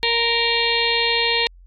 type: harmonic tone with a mistuned harmonic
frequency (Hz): 466.2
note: A#4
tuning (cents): 0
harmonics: 1 / 2 / 4 / 5 / 6 / 7 / 8 / 9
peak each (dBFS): -25 / -26 / -26 / -24 / -25 / -28 / -25 / -24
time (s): 0.03-1.47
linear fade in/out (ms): 0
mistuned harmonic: 8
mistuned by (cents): -24
effects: added 44 Hz sine -43 dBFS peak until 1.66 s + AAC 64 kbps